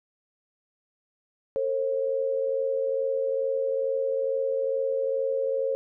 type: tone pair together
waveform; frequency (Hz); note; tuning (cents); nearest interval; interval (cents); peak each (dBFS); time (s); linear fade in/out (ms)
sine; 453.7 / 536; A#4 / C5; -47 / +42; minor third; 289; -29 / -25; 1.56-5.75; 0
effects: none